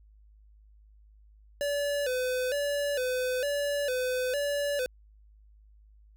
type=tone with vibrato; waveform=square; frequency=539 Hz; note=C#5; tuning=49 cents flat; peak=-28 dBFS; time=1.61-4.86 s; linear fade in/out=0 ms; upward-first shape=square; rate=1.1 Hz; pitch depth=110 cents each way; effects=added 52 Hz sine -54 dBFS peak until 6.16 s